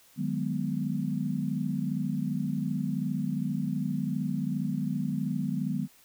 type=chord; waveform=sine; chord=G# minor seventh; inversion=second; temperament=equal with one note detuned; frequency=152.54 / 185 / 207.7 / 246.9 Hz; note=D#3 / F#3 / G#3 / B3; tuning=-34 / 0 / 0 / 0 cents; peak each=-33 dBFS; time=0.16-5.88 s; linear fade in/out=50 ms; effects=white hiss -59 dBFS RMS until 6.04 s